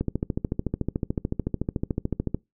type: click train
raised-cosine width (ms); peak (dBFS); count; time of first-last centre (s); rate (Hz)
3; -12; 33; 0.01-2.346; 13.7
effects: noise-tail reverb RT60 0.2 s tail -23 dB re dry